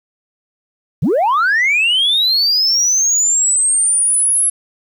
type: linear sweep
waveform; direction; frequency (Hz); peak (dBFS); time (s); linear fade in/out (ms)
sine; up; 107.7 to 11000; -9; 1.02-4.5; 10
effects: tanh soft clip ceiling -9 dBFS + 8-bit